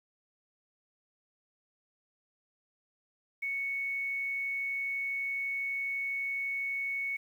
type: tone with quantisation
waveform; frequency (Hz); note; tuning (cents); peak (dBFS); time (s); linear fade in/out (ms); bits
sine; 2217; C#7; 0; -31; 3.42-7.17; 10; 10
effects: none